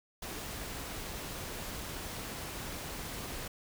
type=noise; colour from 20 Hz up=pink; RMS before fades=-41 dBFS; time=0.22-3.48 s; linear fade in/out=5 ms; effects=none